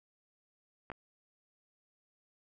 clicks, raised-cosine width 0.5 ms, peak -27 dBFS, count 2, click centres 0.901 / 0.917 s, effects none

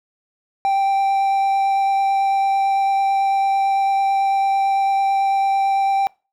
triangle tone with vibrato, 784 Hz, G5, in tune, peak -13 dBFS, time 0.65-6.07 s, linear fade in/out 0 ms, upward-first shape triangle, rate 9 Hz, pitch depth 9 cents each way, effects noise-tail reverb RT60 0.3 s tail -24 dB re dry

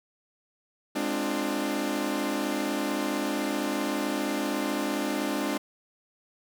sawtooth chord, D half-diminished seventh, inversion second, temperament equal with one note detuned, 207.7 / 261.6 / 297.2 / 349.2 Hz, Ab3 / C4 / D4 / F4, 0 / 0 / +21 / 0 cents, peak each -30 / -29 / -26 / -32 dBFS, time 0.95-5.58 s, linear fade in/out 10 ms, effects none

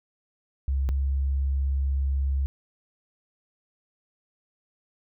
sine tone pair in turn, 67.7 / 68.25 Hz, C#2 / C#2, -40 / -26 cents, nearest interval unison, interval 14 cents, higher second, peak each -22 dBFS, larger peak neither, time 0.68-0.89 / 0.89-2.46 s, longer second, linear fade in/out 0 ms, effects none

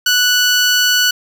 15% pulse tone, 1480 Hz, F#6, in tune, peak -4 dBFS, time 0.06-1.11 s, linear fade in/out 5 ms, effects none

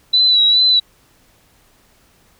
sine tone with vibrato, 3951 Hz, B7, in tune, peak -9 dBFS, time 0.13-0.8 s, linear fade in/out 10 ms, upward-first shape sine, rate 2.4 Hz, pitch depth 44 cents each way, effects pink hiss -54 dBFS RMS until 2.39 s

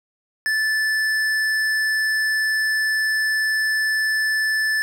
triangle tone with tanh clipping, 1749 Hz, A6, 11 cents flat, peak -20 dBFS, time 0.46-4.82 s, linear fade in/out 0 ms, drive 17 dB, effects none

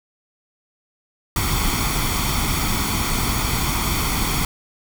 pink noise with comb filter, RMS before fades -21 dBFS, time 1.36-4.45 s, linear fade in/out 2 ms, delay 0.89 ms, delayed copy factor +0.65, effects none

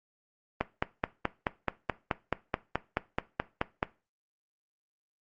click train, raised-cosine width 0.5 ms, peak -11 dBFS, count 16, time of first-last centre 0.61-3.829 s, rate 4.66 Hz, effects noise-tail reverb RT60 0.3 s tail -18 dB re dry + Opus 32 kbps

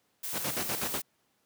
blue noise, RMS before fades -36 dBFS, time 0.23-1.02 s, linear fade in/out 10 ms
pink noise with tremolo, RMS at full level -32 dBFS, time 0.32-1.01 s, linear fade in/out 50 ms, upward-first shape square, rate 8.1 Hz, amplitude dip 75%
effects pink hiss -72 dBFS RMS until 1.45 s + high-pass 150 Hz 12 dB/octave

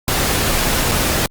pink noise with dropouts, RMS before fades -17 dBFS, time 0.08-1.26 s, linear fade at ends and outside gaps 1 ms, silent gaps 0.914-0.918 s, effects Opus 48 kbps

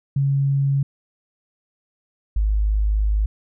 sine tone pair in turn, 138.59 / 52.05 Hz, C#3 / G#1, 0 / +5 cents, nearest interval octave + perfect fourth, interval 1695 cents, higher first, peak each -16 dBFS, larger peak neither, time 0.16-0.83 / 2.36-3.26 s, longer second, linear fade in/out 5 ms, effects none

